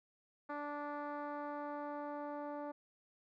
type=tone with low-pass filter sweep; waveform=10% pulse; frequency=292.1 Hz; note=D4; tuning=9 cents flat; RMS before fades=-43 dBFS; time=0.49-2.72 s; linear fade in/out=10 ms; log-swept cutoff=1300 to 760 Hz; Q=1.2; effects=none